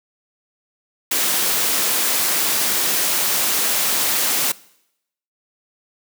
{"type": "noise", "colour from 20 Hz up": "white", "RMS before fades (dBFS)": -19, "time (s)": [1.11, 4.52], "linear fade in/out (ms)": 5, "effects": ["noise-tail reverb RT60 0.8 s tail -22 dB re dry", "high-pass 200 Hz 12 dB/octave"]}